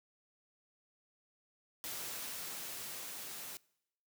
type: noise with level ramp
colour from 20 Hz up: white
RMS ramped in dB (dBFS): -42 to -46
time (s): 1.84-3.57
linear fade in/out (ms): 0
effects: noise-tail reverb RT60 0.8 s tail -24 dB re dry + high-pass 100 Hz 12 dB/octave